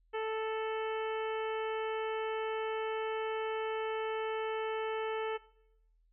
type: harmonic tone with a mistuned harmonic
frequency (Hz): 439.8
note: A4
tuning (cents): -1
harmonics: 1 / 2 / 3 / 4 / 5 / 6 / 7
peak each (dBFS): -34 / -40 / -44 / -46 / -48 / -50 / -51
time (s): 0.13-5.38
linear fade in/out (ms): 20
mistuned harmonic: 7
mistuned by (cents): -17
effects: noise-tail reverb RT60 0.8 s tail -20 dB re dry + added 41 Hz sine -66 dBFS peak until 6.12 s